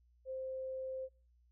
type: tone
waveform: sine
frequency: 523.3 Hz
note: C5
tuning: in tune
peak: -39 dBFS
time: 0.25-1.09 s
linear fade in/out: 50 ms
effects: noise-tail reverb RT60 0.3 s tail -22 dB re dry + added 60 Hz sine -66 dBFS peak until 1.51 s